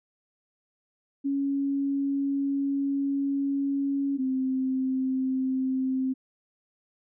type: tone pair in turn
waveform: sine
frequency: 277.8 / 261.6 Hz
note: C#4 / C4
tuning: +4 / 0 cents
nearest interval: minor second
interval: 104 cents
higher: first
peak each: -24 dBFS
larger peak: neither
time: 1.24-4.18 / 4.18-6.14 s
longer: first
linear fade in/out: 20 ms
effects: none